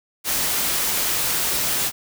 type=noise; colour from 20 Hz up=white; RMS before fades=-22 dBFS; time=0.24-1.92 s; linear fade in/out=50 ms; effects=none